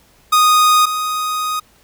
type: tone pair in turn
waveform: 45% pulse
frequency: 1240 / 1246.8 Hz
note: D#6 / D#6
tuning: -6 / +3 cents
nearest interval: unison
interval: 9 cents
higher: second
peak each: -9 / -18 dBFS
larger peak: first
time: 0.32-0.86 / 0.86-1.6 s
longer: second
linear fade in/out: 10 ms
effects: pink hiss -52 dBFS RMS until 1.83 s